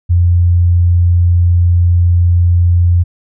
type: tone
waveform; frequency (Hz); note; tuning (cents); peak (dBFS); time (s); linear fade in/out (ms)
sine; 87.31; F2; 0; -6; 0.09-3.04; 20
effects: none